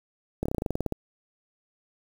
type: slowing click train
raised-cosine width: 2 ms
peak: -14 dBFS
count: 13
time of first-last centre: 0.43-0.923 s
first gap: 26 ms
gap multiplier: 1.08
effects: 7-bit